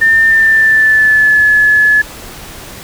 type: tone with pitch glide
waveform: sine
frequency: 1800 to 1711.8 Hz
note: A6 to A6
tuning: +39 to -48 cents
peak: -5 dBFS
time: 0.01-2.02 s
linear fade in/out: 10 ms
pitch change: -87 cents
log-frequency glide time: 0.26-1.46 s
effects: pink hiss -30 dBFS RMS until 2.83 s